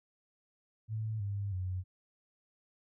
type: tone with pitch steps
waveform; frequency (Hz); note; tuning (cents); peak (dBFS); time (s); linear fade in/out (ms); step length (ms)
sine; 109.6 / 100.5 / 92.16; A2 / G2 / F#2; -6 / +44 / -6; -33; 0.88-1.84; 50; 320
effects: none